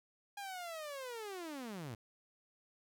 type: linear sweep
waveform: sawtooth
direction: down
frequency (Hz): 820 to 103.7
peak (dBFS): -39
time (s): 0.37-1.95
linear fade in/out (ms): 5
effects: none